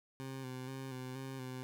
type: tone with vibrato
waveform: 20% pulse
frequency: 130.81 Hz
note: C3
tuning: in tune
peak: -37 dBFS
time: 0.2-1.63 s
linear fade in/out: 0 ms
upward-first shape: square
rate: 2.1 Hz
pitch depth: 32 cents each way
effects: none